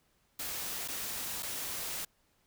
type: noise with dropouts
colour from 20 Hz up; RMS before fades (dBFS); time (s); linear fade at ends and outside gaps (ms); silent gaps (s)
white; -38; 0.39-2.05; 5; 0.878-0.883 / 1.425-1.429
effects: pink hiss -72 dBFS RMS until 2.46 s